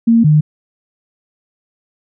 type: tone pair in turn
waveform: sine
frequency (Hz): 230 / 151.92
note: A#3 / D#3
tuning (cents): -23 / -41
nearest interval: perfect fifth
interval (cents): 718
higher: first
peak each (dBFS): -6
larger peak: neither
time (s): 0.07-0.24 / 0.24-0.41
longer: neither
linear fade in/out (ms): 10
effects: none